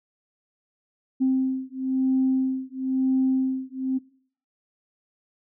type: beating tone pair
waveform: sine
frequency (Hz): 261.6 / 262.6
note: C4 / C4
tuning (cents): 0 / +6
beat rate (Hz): 1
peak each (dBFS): -23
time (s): 1.2-3.99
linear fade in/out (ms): 20
effects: noise-tail reverb RT60 0.5 s tail -20 dB re dry + tanh soft clip ceiling -13 dBFS